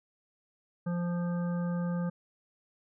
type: harmonic tone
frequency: 174.2 Hz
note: F3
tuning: 4 cents flat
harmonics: 1 / 3 / 5 / 7 / 9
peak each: -29 / -40 / -48 / -47 / -50 dBFS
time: 0.86-2.1 s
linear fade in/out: 10 ms
effects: none